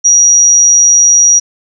sine tone, 5760 Hz, F#8, 47 cents flat, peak -3 dBFS, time 0.04-1.4 s, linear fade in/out 20 ms, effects none

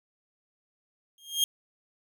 sawtooth tone with exponential growth, 3227 Hz, G7, 50 cents sharp, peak -16 dBFS, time 1.18-1.44 s, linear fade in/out 1 ms, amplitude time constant 56 ms, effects none

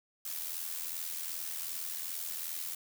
blue noise with amplitude modulation, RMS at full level -36 dBFS, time 0.25-2.75 s, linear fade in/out 5 ms, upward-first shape sine, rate 82.6 Hz, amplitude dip 60%, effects none

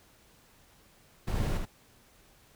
brown noise with echo, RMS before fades -30 dBFS, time 1.27-1.58 s, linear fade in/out 10 ms, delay 75 ms, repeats 1, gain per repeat -3 dB, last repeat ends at 1.655 s, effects pink hiss -61 dBFS RMS until 2.55 s

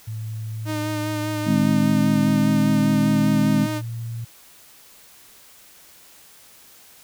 sine tone with pitch glide, 110 to 115.4 Hz, A2 to A#2, 0 to -17 cents, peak -27 dBFS, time 0.07-4.25 s, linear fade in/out 10 ms, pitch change +83 cents, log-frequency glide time 1.67-2.85 s
sawtooth tone with vibrato, 306.3 Hz, D#4, 27 cents flat, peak -21 dBFS, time 0.65-3.82 s, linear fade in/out 50 ms, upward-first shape sine, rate 5 Hz, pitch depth 22 cents each way
sine chord, Ab major, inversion second, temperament equal with one note detuned, 154.13 / 207.7 / 261.6 Hz, Eb3 / Ab3 / C4, -16 / 0 / 0 cents, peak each -22 / -19 / -21 dBFS, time 1.45-3.68 s, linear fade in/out 50 ms
effects white hiss -49 dBFS RMS until 7.03 s

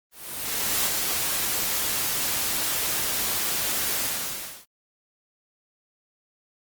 white noise with ADSR envelope, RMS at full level -23 dBFS, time 0.11-4.66 s, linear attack 750 ms, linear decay 15 ms, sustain -3 dB, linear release 660 ms, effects Opus 32 kbps

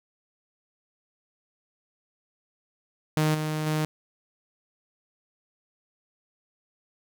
sawtooth tone with level steps, 154.5 Hz, D#3, 12 cents flat, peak -17 / -23 / -20 dBFS, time 3.17-3.85 s, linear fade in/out 0 ms, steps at 3.34 / 3.66 s, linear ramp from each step 10 ms, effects none

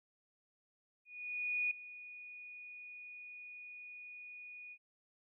sine tone with ADSR envelope, 2462 Hz, D#7, 19 cents flat, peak -31 dBFS, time 1.05-4.78 s, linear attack 660 ms, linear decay 4 ms, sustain -17 dB, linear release 58 ms, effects none

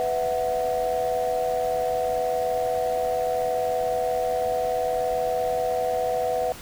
sine chord, B suspended fourth, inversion none, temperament equal with one note detuned, 497.9 / 659.3 / 740 Hz, B4 / E5 / F#5, +14 / 0 / 0 cents, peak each -25 / -26 / -26 dBFS, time 0-6.52 s, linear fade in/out 0 ms, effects tanh soft clip ceiling -15 dBFS + pink hiss -41 dBFS RMS until 6.61 s

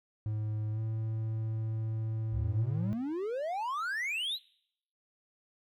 triangle tone with pitch glide, 107.5 to 110.65 Hz, A2 to A2, -40 to +10 cents, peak -29 dBFS, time 0.26-2.93 s, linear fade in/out 0 ms, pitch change +50 cents, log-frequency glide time 0.72-0.8 s
triangle exponential sweep, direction up, 61.74 to 4171 Hz, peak -30 dBFS, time 2.31-4.39 s, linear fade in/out 50 ms
effects noise-tail reverb RT60 0.7 s tail -23 dB re dry

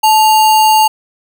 sine tone with sample-and-hold, 870 Hz, A5, 20 cents flat, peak -5 dBFS, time 0.03-0.88 s, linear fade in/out 10 ms, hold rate 3675 Hz, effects none

